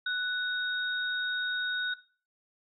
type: tone pair together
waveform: sine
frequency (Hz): 1484 / 3739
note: F#6 / A#7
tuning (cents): +5 / +4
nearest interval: octave + major third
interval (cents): 1599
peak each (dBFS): -29 / -35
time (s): 0.06-1.94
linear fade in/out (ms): 5
effects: noise-tail reverb RT60 0.4 s tail -18 dB re dry